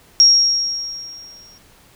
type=tone with exponential decay; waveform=sine; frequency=5588 Hz; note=F8; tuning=in tune; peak=-5 dBFS; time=0.2-1.58 s; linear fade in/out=0 ms; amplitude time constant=300 ms; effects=pink hiss -50 dBFS RMS until 1.95 s